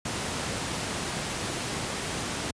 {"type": "noise", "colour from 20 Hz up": "pink", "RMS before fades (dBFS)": -31, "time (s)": [0.05, 2.51], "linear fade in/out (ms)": 5, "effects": ["high-pass 80 Hz 12 dB/octave", "resampled to 22050 Hz"]}